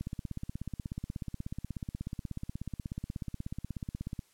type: click train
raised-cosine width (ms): 5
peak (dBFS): -24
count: 70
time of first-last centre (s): 0.01-4.192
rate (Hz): 16.5
effects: white hiss -67 dBFS RMS until 4.33 s + low-pass 12000 Hz 12 dB/octave